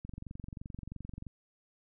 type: click train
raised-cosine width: 5 ms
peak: -30 dBFS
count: 29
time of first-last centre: 0.05-1.267 s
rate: 23 Hz
effects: none